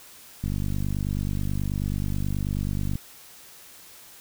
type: click train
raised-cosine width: 5 ms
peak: -16 dBFS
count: 125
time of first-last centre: 0.44-2.955 s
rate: 49.3 Hz
effects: white hiss -48 dBFS RMS until 4.2 s